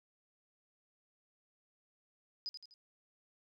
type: tone with echo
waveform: sine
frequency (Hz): 4978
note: D#8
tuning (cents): 0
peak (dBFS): -37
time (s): 2.46-2.49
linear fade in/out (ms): 0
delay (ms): 83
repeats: 3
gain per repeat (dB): -7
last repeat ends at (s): 2.739
effects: none